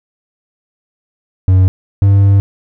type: tone pair in turn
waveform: triangle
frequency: 93.4 / 99.11 Hz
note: F#2 / G2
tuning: +17 / +20 cents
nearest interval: minor second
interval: 103 cents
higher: second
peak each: -3 dBFS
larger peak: neither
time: 1.48-1.68 / 2.02-2.4 s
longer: second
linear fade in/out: 0 ms
effects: none